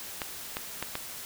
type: clicks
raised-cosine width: 0.3 ms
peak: -15 dBFS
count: 4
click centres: 0.218 / 0.569 / 0.826 / 0.954 s
effects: white hiss -41 dBFS RMS until 1.25 s